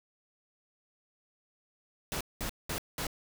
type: noise bursts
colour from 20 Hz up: pink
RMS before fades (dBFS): -35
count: 4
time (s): 2.12-3.068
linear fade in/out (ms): 0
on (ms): 87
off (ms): 200
effects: none